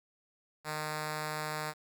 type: tone with notch filter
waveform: 5% pulse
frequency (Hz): 153.3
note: D#3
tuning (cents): -25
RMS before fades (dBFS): -37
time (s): 0.64-1.74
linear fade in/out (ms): 50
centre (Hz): 340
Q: 2
effects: 10-bit